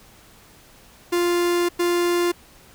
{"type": "tone bursts at uneven times", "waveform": "45% pulse", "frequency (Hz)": 349.2, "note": "F4", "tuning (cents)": 0, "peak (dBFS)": -18, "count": 2, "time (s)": [[1.12, 1.69], [1.79, 2.32]], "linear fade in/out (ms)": 10, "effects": ["pink hiss -50 dBFS RMS until 2.74 s"]}